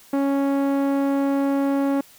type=tone with low-pass filter; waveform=sawtooth; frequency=277.2 Hz; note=C#4; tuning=in tune; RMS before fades=-21 dBFS; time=0.13-2.01 s; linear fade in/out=5 ms; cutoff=1100 Hz; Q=0.51; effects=white hiss -50 dBFS RMS until 2.18 s